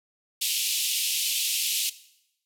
pink band-pass noise, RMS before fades -27 dBFS, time 0.41-1.9 s, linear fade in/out 10 ms, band 2600 to 15000 Hz, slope 48 dB/octave, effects noise-tail reverb RT60 0.8 s tail -17 dB re dry

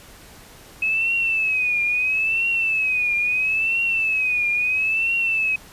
sine tone with vibrato, 2571 Hz, E7, 44 cents flat, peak -18 dBFS, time 0.82-5.56 s, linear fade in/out 5 ms, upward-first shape triangle, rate 0.75 Hz, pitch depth 120 cents each way, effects pink hiss -45 dBFS RMS until 5.72 s + resampled to 32000 Hz

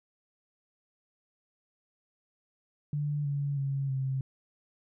sine tone with pitch steps, 146.83 / 142.16 / 137.63 / 133.25 Hz, D3 / C#3 / C#3 / C3, 0 / +44 / -12 / +32 cents, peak -28 dBFS, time 2.93-4.21 s, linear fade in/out 2 ms, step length 320 ms, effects none

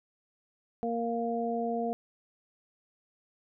harmonic tone, 232.8 Hz, A#3, 2 cents flat, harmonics 1 / 2 / 3, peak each -33 / -33 / -33 dBFS, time 0.83-1.93 s, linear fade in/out 0 ms, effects none

